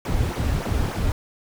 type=noise with flanger; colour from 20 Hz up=brown; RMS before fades=-23 dBFS; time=0.05-1.12 s; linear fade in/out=2 ms; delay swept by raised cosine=0.22 to 6.02 ms; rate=3.4 Hz; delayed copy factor=-0.9; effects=none